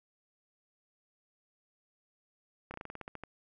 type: slowing click train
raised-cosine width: 0.5 ms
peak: -27 dBFS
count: 11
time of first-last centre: 2.71-3.236 s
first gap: 30 ms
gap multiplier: 1.12
effects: none